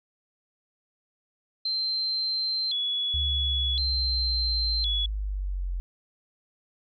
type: tone with vibrato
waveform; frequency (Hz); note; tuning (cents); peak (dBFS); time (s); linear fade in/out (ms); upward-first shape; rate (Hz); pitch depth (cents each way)
sine; 3738; A#7; +4; -25; 1.65-5.06; 5; square; 0.47; 170
type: linear sweep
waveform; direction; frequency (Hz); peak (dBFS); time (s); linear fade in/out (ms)
sine; down; 74.1 to 43.65; -27; 3.14-5.8; 0
effects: none